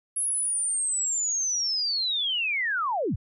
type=linear sweep; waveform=sine; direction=down; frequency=10830 to 56.7 Hz; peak=-24 dBFS; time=0.16-3.16 s; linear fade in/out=10 ms; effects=none